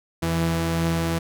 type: tone pair together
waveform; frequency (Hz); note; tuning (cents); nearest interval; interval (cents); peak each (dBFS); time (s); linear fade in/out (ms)
sawtooth; 84.01 / 165.7; E2 / E3; +33 / +9; octave; 1176; -24 / -18; 0.22-1.19; 10
effects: none